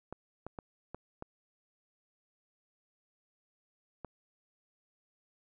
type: clicks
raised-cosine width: 1 ms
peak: -27 dBFS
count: 6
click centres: 0.126 / 0.466 / 0.588 / 0.946 / 1.224 / 4.047 s
effects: none